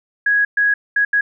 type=tone bursts at uneven times; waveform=sine; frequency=1661.2 Hz; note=G#6; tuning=in tune; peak=-12 dBFS; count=4; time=0.26-0.45 / 0.57-0.74 / 0.96-1.05 / 1.13-1.21 s; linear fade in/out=5 ms; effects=none